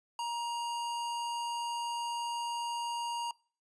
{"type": "tone", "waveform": "square", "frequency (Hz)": 943, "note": "A#5", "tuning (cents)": 20, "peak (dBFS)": -34, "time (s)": [0.19, 3.31], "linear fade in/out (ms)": 2, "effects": ["noise-tail reverb RT60 0.4 s tail -24 dB re dry", "resampled to 22050 Hz"]}